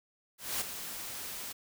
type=noise with ADSR envelope; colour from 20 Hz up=white; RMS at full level=-32 dBFS; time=0.38-1.53 s; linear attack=230 ms; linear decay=12 ms; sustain=-9 dB; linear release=15 ms; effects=none